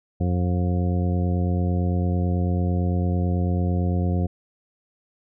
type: harmonic tone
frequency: 89 Hz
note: F2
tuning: 33 cents sharp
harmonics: 1 / 2 / 3 / 4 / 5 / 6 / 8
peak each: -21 / -25 / -32 / -34 / -37 / -36 / -37 dBFS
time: 0.2-4.27 s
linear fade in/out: 10 ms
effects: none